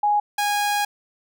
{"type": "tone pair in turn", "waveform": ["sine", "sawtooth"], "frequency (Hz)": [830, 822.8], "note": ["G#5", "G#5"], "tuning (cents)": [-1, -16], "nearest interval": "unison", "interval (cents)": 15, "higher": "first", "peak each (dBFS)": -16, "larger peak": "neither", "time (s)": [[0.03, 0.2], [0.38, 0.85]], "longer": "second", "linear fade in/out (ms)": 5, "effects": []}